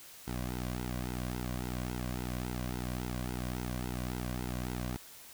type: tone with flanger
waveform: sawtooth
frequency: 61.74 Hz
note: B1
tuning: in tune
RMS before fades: -37 dBFS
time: 0.27-4.97 s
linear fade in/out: 10 ms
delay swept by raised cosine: 1.7 to 2.33 ms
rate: 3.6 Hz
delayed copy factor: -0.9
effects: white hiss -52 dBFS RMS until 5.33 s